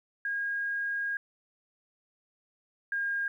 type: tone pair in turn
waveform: sine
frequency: 1630 / 1617.8 Hz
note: G#6 / G#6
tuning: -33 / -46 cents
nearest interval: unison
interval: 13 cents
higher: first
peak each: -29 / -28 dBFS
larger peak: second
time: 0.25-1.17 / 2.92-3.28 s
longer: first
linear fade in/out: 2 ms
effects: 11-bit